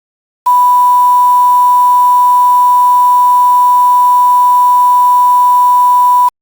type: tone with quantisation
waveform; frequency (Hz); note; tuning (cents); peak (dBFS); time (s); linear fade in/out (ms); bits
sine; 988; B5; 0; -4; 0.46-6.29; 10; 4
effects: Opus 48 kbps